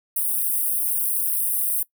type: high-pass noise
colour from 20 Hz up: white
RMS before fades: -23 dBFS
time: 0.16-1.83 s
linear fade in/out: 5 ms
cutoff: 8900 Hz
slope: 96 dB/octave
effects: noise-tail reverb RT60 0.1 s tail -20 dB re dry